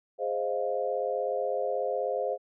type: chord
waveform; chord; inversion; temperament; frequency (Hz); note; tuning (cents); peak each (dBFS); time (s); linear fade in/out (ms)
sine; F minor seventh; first; equal; 415.3 / 523.3 / 622.3 / 698.5; Ab4 / C5 / Eb5 / F5; 0 / 0 / 0 / 0; -34 / -30 / -34 / -34; 0.18-2.38; 50
effects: none